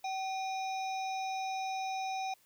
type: harmonic tone with a mistuned harmonic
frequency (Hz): 764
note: G5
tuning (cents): -45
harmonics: 1 / 3 / 5 / 7 / 8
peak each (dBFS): -34 / -44 / -48 / -51 / -52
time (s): 0.04-2.34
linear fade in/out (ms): 5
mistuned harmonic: 3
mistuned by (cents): +100
effects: white hiss -67 dBFS RMS until 2.45 s